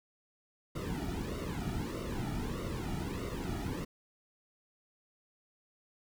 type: noise with flanger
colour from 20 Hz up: brown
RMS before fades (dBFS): -37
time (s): 0.75-3.85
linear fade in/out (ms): 10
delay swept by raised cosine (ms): 1.2 to 1.93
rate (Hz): 1.6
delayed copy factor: -0.85
effects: none